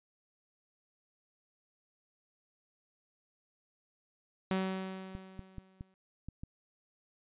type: tone with exponential decay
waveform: sawtooth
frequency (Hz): 189.2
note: F#3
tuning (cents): +39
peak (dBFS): -25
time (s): 4.51-5.94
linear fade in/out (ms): 0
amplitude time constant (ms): 310
type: clicks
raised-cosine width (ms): 5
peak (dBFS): -30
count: 6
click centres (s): 5.151 / 5.393 / 5.583 / 5.809 / 6.286 / 6.435
effects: resampled to 8000 Hz